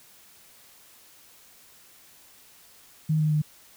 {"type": "tone with pitch steps", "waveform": "sine", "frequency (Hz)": [155.9, 153.7, 151.5], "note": ["D#3", "D#3", "D#3"], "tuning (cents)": [4, -21, -46], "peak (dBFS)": -20, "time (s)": [3.09, 3.42], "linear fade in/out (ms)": 10, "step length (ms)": 110, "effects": ["white hiss -54 dBFS RMS until 3.76 s"]}